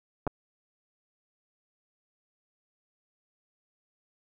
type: clicks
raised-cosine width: 1 ms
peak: -16 dBFS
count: 2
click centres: 0.268 / 0.275 s
effects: none